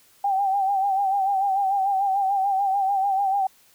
sine tone with vibrato, 784 Hz, G5, in tune, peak -19 dBFS, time 0.24-3.47 s, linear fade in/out 5 ms, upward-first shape sine, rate 6.8 Hz, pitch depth 59 cents each way, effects white hiss -57 dBFS RMS until 3.74 s

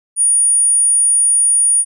sine tone, 9520 Hz, D9, 22 cents sharp, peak -9 dBFS, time 0.16-1.85 s, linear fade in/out 50 ms, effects none

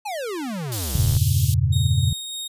square exponential sweep, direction down, 880 to 30.87 Hz, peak -27 dBFS, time 0.05-1.18 s, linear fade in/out 10 ms
white high-pass noise, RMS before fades -29 dBFS, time 0.72-1.54 s, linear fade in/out 0 ms, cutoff 2900 Hz, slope 48 dB/octave
sine chord, E diminished seventh, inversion none, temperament equal with one note detuned, 83.56 / 98 / 116.54 / 138.59 Hz, E2 / G2 / Bb2 / Db3, +24 / 0 / 0 / 0 cents, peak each -22 dBFS, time 0.95-2.13 s, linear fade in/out 5 ms
sawtooth tone with tremolo, 3729 Hz, A#7, in tune, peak -25 dBFS, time 1.72-2.48 s, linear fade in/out 10 ms, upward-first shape sine, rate 3.3 Hz, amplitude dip 25%
effects resampled to 32000 Hz

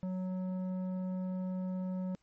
sine tone with tanh clipping, 185 Hz, F#3, in tune, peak -35 dBFS, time 0.03-2.15 s, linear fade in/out 0 ms, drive 10 dB, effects pink hiss -75 dBFS RMS until 2.22 s + MP3 32 kbps

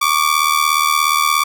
sawtooth ring-modulated tone, 1154 Hz, D6, 31 cents flat, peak -6 dBFS, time 0.01-1.44 s, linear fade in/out 10 ms, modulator 38.5 Hz, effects none

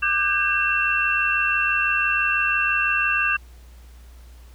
sine tone cluster, 1195 / 1530 / 1616 / 2705 Hz, D6 / G6 / G#6 / E7, +30 / -42 / -48 / +44 cents, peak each -26 / -27 / -24 / -21 dBFS, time 0.02-3.37 s, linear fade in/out 10 ms, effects added 60 Hz sine -42 dBFS peak until 4.54 s + pink hiss -55 dBFS RMS until 4.54 s

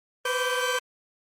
30% pulse tone cluster, 496.1 / 514 / 1158 / 1559 Hz, B4 / C5 / D6 / G6, +8 / -31 / -25 / -10 cents, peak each -26 / -31 / -30 / -25 dBFS, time 0.25-0.79 s, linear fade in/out 5 ms, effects low-pass 12000 Hz 12 dB/octave + Opus 32 kbps

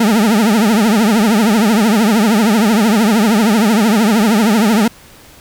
40% pulse tone with vibrato, 216.5 Hz, A3, 28 cents flat, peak -8 dBFS, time 0-4.88 s, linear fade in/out 5 ms, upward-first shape triangle, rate 13 Hz, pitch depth 190 cents each way, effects pink hiss -41 dBFS RMS until 5.4 s

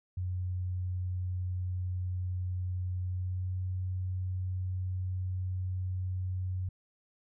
sine tone with pitch glide, 91.1 to 92.32 Hz, F#2 to F#2, -26 to -3 cents, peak -31 dBFS, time 0.17-6.69 s, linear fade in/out 5 ms, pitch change +23 cents, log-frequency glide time 3.02-3.59 s, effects none

